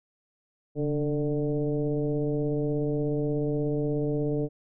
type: tone with frequency modulation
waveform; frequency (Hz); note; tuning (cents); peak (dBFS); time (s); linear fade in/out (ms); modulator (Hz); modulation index
sine; 293.7; D4; 0; -24; 0.75-4.49; 50; 151; 1.5
effects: none